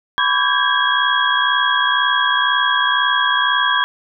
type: tone cluster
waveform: sine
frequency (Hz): 1002 / 1138 / 1590 / 1652 / 3306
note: B5 / C#6 / G6 / G#6 / G#7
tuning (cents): +25 / +45 / +24 / -10 / -9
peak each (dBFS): -20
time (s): 0.18-3.84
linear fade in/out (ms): 0
effects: none